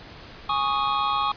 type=chord; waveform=square; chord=Ab suspended fourth; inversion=none; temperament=equal; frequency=830.6 / 1108.7 / 1244.5 Hz; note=Ab5 / Db6 / Eb6; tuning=0 / 0 / 0 cents; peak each=-28 / -25 / -28 dBFS; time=0.49-1.32 s; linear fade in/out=5 ms; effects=pink hiss -43 dBFS RMS until 1.36 s + resampled to 11025 Hz